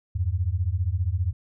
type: beating tone pair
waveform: sine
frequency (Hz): 82.6 / 97.6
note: E2 / G2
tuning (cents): +4 / -7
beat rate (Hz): 15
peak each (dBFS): -25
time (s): 0.15-1.33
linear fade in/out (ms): 10
effects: none